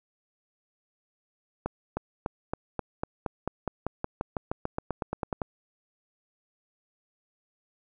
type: accelerating click train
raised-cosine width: 1 ms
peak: -15 dBFS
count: 22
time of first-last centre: 1.66-5.418 s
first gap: 310 ms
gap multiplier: 0.94
effects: none